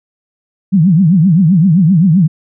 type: tone with vibrato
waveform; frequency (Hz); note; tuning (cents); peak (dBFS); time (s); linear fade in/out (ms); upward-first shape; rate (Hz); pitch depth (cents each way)
sine; 174.61; F3; 0; -5; 0.72-2.28; 20; triangle; 7.7; 290
effects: none